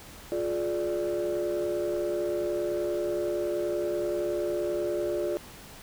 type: chord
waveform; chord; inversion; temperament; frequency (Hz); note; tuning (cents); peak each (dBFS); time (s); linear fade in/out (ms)
sine; D diminished; first; just; 352.4 / 422.9 / 587.3; F4 / Ab4 / D5; +16 / +31 / 0; -28 / -32 / -29; 0.32-5.37; 0
effects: tanh soft clip ceiling -22 dBFS + pink hiss -47 dBFS RMS until 5.82 s